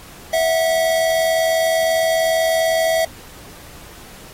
square tone pair together, 653 / 733 Hz, E5 / F#5, -17 / -16 cents, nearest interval major second, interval 201 cents, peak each -16 / -24 dBFS, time 0.33-3.05 s, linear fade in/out 5 ms, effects pink hiss -41 dBFS RMS until 4.33 s + AAC 48 kbps

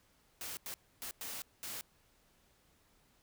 white noise bursts at uneven times, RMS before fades -43 dBFS, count 5, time 0.41-0.57 / 0.66-0.74 / 1.02-1.11 / 1.21-1.42 / 1.63-1.81 s, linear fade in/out 0 ms, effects pink hiss -70 dBFS RMS until 3.22 s

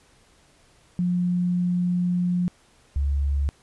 sine tone pair in turn, 177.8 / 70.3 Hz, F3 / C#2, +31 / +25 cents, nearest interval octave + major third, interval 1606 cents, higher first, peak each -20 dBFS, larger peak neither, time 0.99-2.48 / 2.96-3.49 s, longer first, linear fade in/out 0 ms, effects pink hiss -58 dBFS RMS until 3.62 s + resampled to 24000 Hz

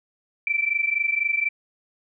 sine tone pair together, 2325 / 2349 Hz, D7 / D7, -18 / 0 cents, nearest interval unison, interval 18 cents, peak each -23 / -24 dBFS, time 0.47-1.49 s, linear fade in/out 2 ms, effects none

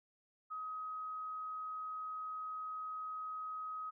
sine tone, 1264 Hz, D#6, 27 cents sharp, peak -40 dBFS, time 0.5-3.91 s, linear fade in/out 20 ms, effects none

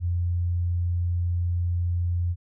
sine tone, 87.31 Hz, F2, in tune, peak -22 dBFS, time 0-2.36 s, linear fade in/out 50 ms, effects none

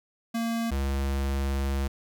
square tone pair in turn, 230 / 68.5 Hz, A#3 / C#2, -23 / -20 cents, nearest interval octave + major sixth, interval 2097 cents, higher first, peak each -27 / -26 dBFS, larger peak second, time 0.34-0.71 / 0.71-1.88 s, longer second, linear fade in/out 10 ms, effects none

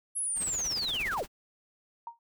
sine linear sweep, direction down, 10930 to 280 Hz, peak -29 dBFS, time 0.15-1.24 s, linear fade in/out 20 ms
pink noise with tremolo, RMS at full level -40 dBFS, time 0.35-1.28 s, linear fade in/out 50 ms, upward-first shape sine, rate 17 Hz, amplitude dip 75%
sine tone with exponential decay, 932.3 Hz, A#5, in tune, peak -33 dBFS, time 2.07-2.19 s, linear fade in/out 2 ms, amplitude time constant 24 ms
effects none

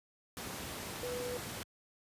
sine tone in noise, 492.3 Hz, B4, 6 cents flat, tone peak -37 dBFS, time 1.03-1.37 s, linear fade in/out 0 ms, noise pink, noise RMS -42 dBFS, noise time 0.37-1.63 s, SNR +2 dB, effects high-pass 80 Hz 12 dB/octave + resampled to 32000 Hz

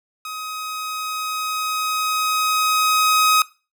sawtooth tone with level ramp, 1262 Hz, D#6, 24 cents sharp, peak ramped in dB -25 to -9 dBFS, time 0.25-3.42 s, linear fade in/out 2 ms, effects noise-tail reverb RT60 0.3 s tail -19 dB re dry

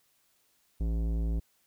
sine tone with tanh clipping, 55.7 Hz, A1, 22 cents sharp, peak -29 dBFS, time 0.8-1.4 s, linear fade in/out 10 ms, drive 15 dB, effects white hiss -70 dBFS RMS until 1.66 s

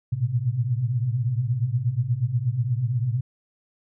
sine tone cluster, 111.7 / 119.7 / 128.2 Hz, A2 / A#2 / C3, +27 / +46 / -35 cents, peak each -27 / -27 / -24 dBFS, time 0.12-3.21 s, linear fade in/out 10 ms, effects none

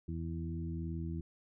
harmonic tone with a mistuned harmonic, 82.41 Hz, E2, in tune, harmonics 1 / 2 / 3 / 4, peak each -39 / -40 / -47 / -45 dBFS, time 0.08-1.21 s, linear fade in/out 5 ms, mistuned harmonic 1, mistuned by +20 cents, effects none

